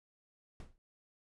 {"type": "noise with exponential decay", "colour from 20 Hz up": "brown", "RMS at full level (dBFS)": -38, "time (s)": [0.6, 0.78], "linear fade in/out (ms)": 1, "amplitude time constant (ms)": 38, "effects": ["resampled to 24000 Hz"]}